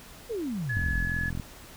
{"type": "exponential sweep", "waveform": "sine", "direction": "down", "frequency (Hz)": [500, 37.84], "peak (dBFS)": -29, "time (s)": [0.29, 1.06], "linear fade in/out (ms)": 20}
{"type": "tone", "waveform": "sine", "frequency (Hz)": 1701, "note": "G#6", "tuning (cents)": 41, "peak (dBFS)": -29, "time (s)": [0.69, 1.3], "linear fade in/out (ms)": 10}
{"type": "click train", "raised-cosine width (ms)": 5, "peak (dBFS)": -21, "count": 28, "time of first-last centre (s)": [0.77, 1.398], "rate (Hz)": 43}
{"effects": ["pink hiss -48 dBFS RMS until 1.76 s"]}